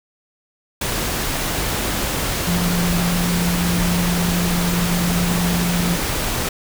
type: tone in noise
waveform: sine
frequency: 174.61 Hz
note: F3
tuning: in tune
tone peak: -18 dBFS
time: 2.47-5.96 s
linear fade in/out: 5 ms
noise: pink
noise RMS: -22 dBFS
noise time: 0.81-6.49 s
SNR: +1 dB
effects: none